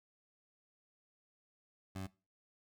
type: tone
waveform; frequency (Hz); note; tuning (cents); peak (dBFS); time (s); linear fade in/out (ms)
20% pulse; 95.1; F#2; +48; -36; 1.95-2.07; 10
effects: noise-tail reverb RT60 0.3 s tail -20 dB re dry